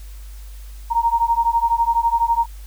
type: beating tone pair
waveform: sine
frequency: 924 / 936 Hz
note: A#5 / A#5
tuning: -16 / +7 cents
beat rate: 12 Hz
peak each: -18 dBFS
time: 0.9-2.46 s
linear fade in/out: 20 ms
effects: added 50 Hz sine -33 dBFS peak until 2.66 s + white hiss -49 dBFS RMS until 2.66 s